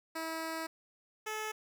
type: tone pair in turn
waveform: 10% pulse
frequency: 323.6 / 432 Hz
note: E4 / A4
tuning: -32 / -32 cents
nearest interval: perfect fourth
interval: 500 cents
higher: second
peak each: -28 dBFS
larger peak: neither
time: 0.15-0.67 / 1.26-1.52 s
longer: first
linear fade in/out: 10 ms
effects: none